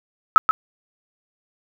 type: tone with echo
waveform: sine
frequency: 1293 Hz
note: E6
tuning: 34 cents flat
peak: -5 dBFS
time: 0.36-0.38 s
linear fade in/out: 0 ms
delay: 130 ms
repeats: 1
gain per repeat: -7 dB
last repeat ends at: 0.51 s
effects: none